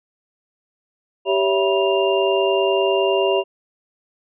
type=tone cluster; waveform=sine; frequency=390.7 / 561 / 661 / 973 / 2795 Hz; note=G4 / C#5 / E5 / B5 / F7; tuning=-6 / +21 / +5 / -26 / +1 cents; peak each=-18 / -22 / -22 / -25 / -26 dBFS; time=1.25-3.44 s; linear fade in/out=50 ms; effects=none